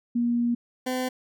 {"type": "tone pair in turn", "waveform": ["sine", "20% pulse"], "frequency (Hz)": [238.1, 255.1], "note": ["A#3", "C4"], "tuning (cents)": [37, -44], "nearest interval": "minor second", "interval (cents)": 119, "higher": "second", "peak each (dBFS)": -21, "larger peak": "neither", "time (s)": [[0.15, 0.55], [0.86, 1.09]], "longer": "first", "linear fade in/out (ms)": 10, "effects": []}